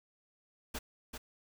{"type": "noise with echo", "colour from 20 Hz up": "pink", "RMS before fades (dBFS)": -39, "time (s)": [0.74, 0.79], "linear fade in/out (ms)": 10, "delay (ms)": 390, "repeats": 1, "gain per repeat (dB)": -5, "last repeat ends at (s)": 1.18, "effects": []}